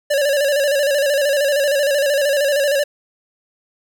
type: tone with vibrato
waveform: square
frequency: 568 Hz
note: C#5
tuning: 42 cents sharp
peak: -15 dBFS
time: 0.1-2.84 s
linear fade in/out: 10 ms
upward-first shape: square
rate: 13 Hz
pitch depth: 60 cents each way
effects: none